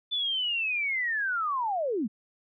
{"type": "linear sweep", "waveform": "sine", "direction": "down", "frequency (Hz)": [3520, 185.3], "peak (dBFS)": -26, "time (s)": [0.11, 2.08], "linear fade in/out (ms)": 20, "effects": []}